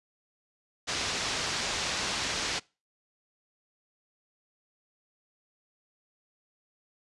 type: low-pass noise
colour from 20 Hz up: white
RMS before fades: -32 dBFS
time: 0.87-2.6 s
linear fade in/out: 20 ms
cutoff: 6100 Hz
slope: 24 dB/octave
effects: noise-tail reverb RT60 0.3 s tail -24 dB re dry + resampled to 24000 Hz